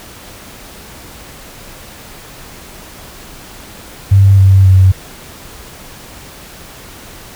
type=tone with pitch steps; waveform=sine; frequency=98.1 / 96.14 / 94.21 Hz; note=G2 / G2 / F#2; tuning=+2 / -33 / +32 cents; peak=-3 dBFS; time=4.11-4.92 s; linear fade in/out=10 ms; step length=270 ms; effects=pink hiss -34 dBFS RMS until 7.35 s